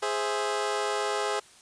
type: chord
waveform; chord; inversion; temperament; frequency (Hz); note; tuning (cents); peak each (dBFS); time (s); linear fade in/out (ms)
20% pulse; Ab augmented; none; equal; 415.3 / 523.3 / 659.3; Ab4 / C5 / E5; 0 / 0 / 0; -24 / -28 / -29; 0.02-1.4; 10
effects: white hiss -54 dBFS RMS until 1.61 s + resampled to 22050 Hz